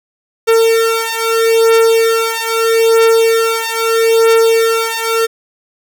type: beating tone pair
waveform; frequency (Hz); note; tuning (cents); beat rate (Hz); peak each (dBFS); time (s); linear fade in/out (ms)
45% pulse; 453 / 453.78; A#4 / A#4; -50 / -47; 0.78; -12; 0.47-5.27; 20
effects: none